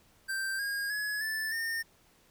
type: tone with pitch steps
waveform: square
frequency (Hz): 1568 / 1628 / 1690.3 / 1754.9 / 1822.1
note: G6 / G#6 / G#6 / A6 / A#6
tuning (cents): 0 / -35 / +30 / -5 / -40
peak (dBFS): -32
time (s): 0.28-1.83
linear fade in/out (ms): 20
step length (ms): 310
effects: pink hiss -64 dBFS RMS until 2.3 s